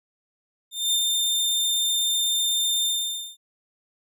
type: tone with ADSR envelope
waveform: sawtooth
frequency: 3608 Hz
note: A7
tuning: 43 cents sharp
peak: -16 dBFS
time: 0.71-3.37 s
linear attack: 220 ms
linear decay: 69 ms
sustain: -2 dB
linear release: 520 ms
effects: none